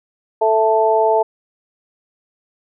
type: harmonic tone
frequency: 220 Hz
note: A3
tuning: in tune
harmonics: 2 / 3 / 4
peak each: -16 / -16 / -16 dBFS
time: 0.41-1.23 s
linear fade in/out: 10 ms
effects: none